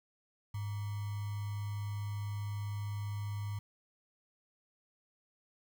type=tone with sample-and-hold; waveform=sine; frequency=102.6 Hz; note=G#2; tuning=21 cents flat; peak=-35 dBFS; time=0.54-3.59 s; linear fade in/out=5 ms; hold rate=1050 Hz; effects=none